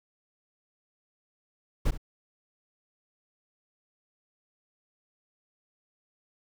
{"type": "noise with echo", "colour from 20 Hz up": "brown", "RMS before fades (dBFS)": -23, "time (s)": [1.85, 1.91], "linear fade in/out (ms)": 10, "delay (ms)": 67, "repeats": 1, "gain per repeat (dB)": -14, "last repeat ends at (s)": 1.977, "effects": []}